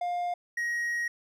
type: tone pair in turn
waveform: triangle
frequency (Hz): 706 / 1889.5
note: F5 / A#6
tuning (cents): +19 / +23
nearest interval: octave + perfect fourth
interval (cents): 1704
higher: second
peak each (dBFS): -26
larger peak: neither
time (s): 0.01-0.34 / 0.57-1.08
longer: second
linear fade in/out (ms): 5
effects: none